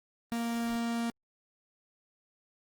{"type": "tone", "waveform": "45% pulse", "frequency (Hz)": 233.1, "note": "A#3", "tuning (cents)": 0, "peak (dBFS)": -30, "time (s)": [0.32, 1.1], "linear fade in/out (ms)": 0}
{"type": "noise with exponential growth", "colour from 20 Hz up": "brown", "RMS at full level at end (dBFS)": -45, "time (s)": [0.42, 0.76], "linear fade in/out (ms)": 2, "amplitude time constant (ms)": 73}
{"effects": ["Opus 24 kbps"]}